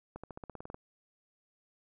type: accelerating click train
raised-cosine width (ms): 1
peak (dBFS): -29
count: 11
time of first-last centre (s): 0.16-0.744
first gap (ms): 76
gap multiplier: 0.94
effects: none